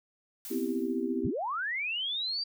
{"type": "noise with exponential decay", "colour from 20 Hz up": "blue", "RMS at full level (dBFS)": -40, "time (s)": [0.45, 1.24], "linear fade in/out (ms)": 1, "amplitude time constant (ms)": 170}
{"type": "chord", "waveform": "sine", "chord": "C major seventh", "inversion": "third", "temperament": "equal", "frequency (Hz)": [246.9, 261.6, 329.6, 392], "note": ["B3", "C4", "E4", "G4"], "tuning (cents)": [0, 0, 0, 0], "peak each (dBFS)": -34, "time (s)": [0.5, 1.31], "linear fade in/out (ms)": 20}
{"type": "linear sweep", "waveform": "sine", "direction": "up", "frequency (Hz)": [38.89, 4738], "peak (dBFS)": -30, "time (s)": [1.24, 2.44], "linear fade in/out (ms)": 10}
{"effects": []}